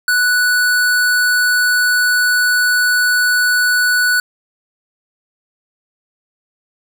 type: tone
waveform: square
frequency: 1480 Hz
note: F#6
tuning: in tune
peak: -12 dBFS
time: 0.08-4.2 s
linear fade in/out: 2 ms
effects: none